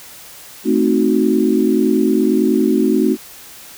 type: chord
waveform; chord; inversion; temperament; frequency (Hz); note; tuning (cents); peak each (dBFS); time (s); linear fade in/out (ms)
sine; A diminished seventh; none; equal; 220 / 261.6 / 311.1 / 370; A3 / C4 / Eb4 / Gb4; 0 / 0 / 0 / 0; -17; 0.64-3.17; 50
effects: white hiss -38 dBFS RMS until 3.77 s